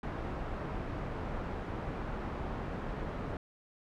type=low-pass noise; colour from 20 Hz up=pink; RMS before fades=-38 dBFS; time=0.03-3.37 s; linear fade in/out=2 ms; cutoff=1300 Hz; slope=12 dB/octave; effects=none